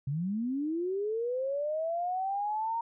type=linear sweep; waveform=sine; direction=up; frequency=130.3 to 932.3 Hz; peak=-29 dBFS; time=0.07-2.81 s; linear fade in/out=5 ms; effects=none